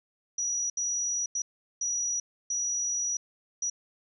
sine tone bursts at uneven times, 5830 Hz, F#8, 26 cents flat, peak -27 dBFS, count 6, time 0.38-0.7 / 0.77-1.26 / 1.35-1.42 / 1.81-2.2 / 2.5-3.17 / 3.62-3.7 s, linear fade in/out 5 ms, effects none

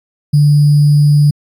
sine tone with sample-and-hold, 146.83 Hz, D3, in tune, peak -5 dBFS, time 0.33-1.31 s, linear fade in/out 10 ms, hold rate 4900 Hz, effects resampled to 32000 Hz

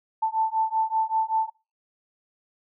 sine beating tone pair, 882 / 887.2 Hz, A5 / A5, +4 / +14 cents, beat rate 5.2 Hz, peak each -25 dBFS, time 0.22-1.5 s, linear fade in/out 10 ms, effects noise-tail reverb RT60 0.3 s tail -23 dB re dry

